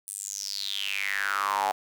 square tone with high-pass filter sweep, 49.73 Hz, G1, 26 cents sharp, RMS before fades -30 dBFS, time 0.07-1.72 s, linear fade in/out 10 ms, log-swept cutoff 9700 to 750 Hz, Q 7.3, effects none

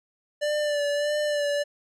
square tone with vibrato, 587.3 Hz, D5, in tune, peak -24 dBFS, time 0.41-1.64 s, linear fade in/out 20 ms, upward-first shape sine, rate 1.6 Hz, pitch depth 31 cents each way, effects low-pass 8000 Hz 12 dB/octave

